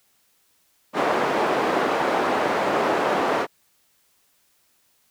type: band-pass noise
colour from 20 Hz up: white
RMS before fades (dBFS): -22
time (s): 0.93-3.47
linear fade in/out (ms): 50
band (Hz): 300 to 910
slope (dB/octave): 12
effects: white hiss -64 dBFS RMS until 5.1 s